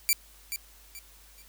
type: tone with echo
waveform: 5% pulse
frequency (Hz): 2335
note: D7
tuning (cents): -11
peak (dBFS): -11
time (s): 0.09-0.13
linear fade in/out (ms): 0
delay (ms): 430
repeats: 3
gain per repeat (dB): -10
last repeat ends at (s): 1.42
effects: added 50 Hz sine -56 dBFS peak until 1.48 s + white hiss -56 dBFS RMS until 1.48 s